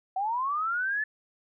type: linear sweep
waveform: sine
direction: up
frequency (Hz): 740 to 1756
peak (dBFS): -26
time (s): 0.16-1.04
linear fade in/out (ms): 5
effects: none